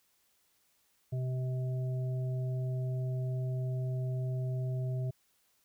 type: harmonic tone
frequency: 128.4 Hz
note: C3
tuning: 32 cents flat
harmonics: 1 / 3 / 5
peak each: -31 / -46 / -46 dBFS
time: 1.12-5.11 s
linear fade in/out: 10 ms
effects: white hiss -72 dBFS RMS until 5.64 s